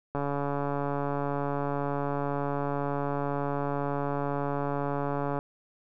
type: click train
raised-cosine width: 1 ms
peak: -17 dBFS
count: 745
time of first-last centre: 0.15-5.389 s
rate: 142 Hz
effects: none